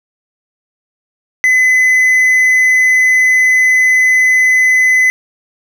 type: tone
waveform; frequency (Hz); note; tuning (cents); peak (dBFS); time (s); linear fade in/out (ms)
triangle; 2021; B6; +39; -5; 1.44-5.1; 0
effects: none